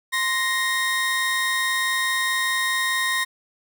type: tone pair together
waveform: 30% pulse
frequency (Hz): 1046.5 / 1864.7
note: C6 / A#6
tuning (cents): 0 / 0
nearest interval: minor seventh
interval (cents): 1000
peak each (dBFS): -24 / -19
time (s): 0.12-3.25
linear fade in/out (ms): 20
effects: none